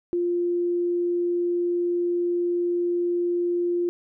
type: tone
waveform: sine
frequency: 349.4 Hz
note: F4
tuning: 1 cent sharp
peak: -21 dBFS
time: 0.13-3.89 s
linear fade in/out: 0 ms
effects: none